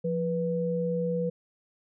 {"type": "tone pair together", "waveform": "sine", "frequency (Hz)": [173.35, 490.3], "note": ["F3", "B4"], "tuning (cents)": [-13, -13], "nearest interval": "octave + tritone", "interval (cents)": 1800, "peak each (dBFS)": [-29, -28], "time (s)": [0.04, 1.3], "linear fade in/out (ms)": 10, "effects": []}